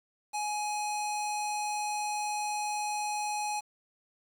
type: tone with low-pass filter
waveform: square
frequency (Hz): 838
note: G#5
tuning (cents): +15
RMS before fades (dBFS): -33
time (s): 0.33-3.61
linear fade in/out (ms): 20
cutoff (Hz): 8500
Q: 2.4
effects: 9-bit